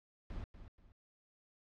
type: noise with echo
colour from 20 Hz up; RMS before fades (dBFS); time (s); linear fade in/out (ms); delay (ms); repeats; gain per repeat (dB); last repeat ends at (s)
brown; -43; 0.3-0.44; 0; 240; 2; -10; 0.92
effects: low-pass 4000 Hz 12 dB/octave